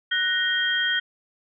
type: tone cluster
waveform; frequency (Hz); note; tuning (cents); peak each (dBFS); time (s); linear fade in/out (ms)
sine; 1485 / 1867 / 3208; F#6 / A#6 / G7; +6 / +2 / +39; -25; 0.11-1; 10
effects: none